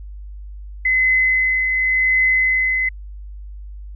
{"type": "tone with tremolo", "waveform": "sine", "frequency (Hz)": 2038, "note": "C7", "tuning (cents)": -46, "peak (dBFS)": -12, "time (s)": [0.85, 2.89], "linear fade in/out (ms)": 5, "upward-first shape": "triangle", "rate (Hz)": 0.9, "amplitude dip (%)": 40, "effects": ["added 50 Hz sine -31 dBFS peak until 3.95 s"]}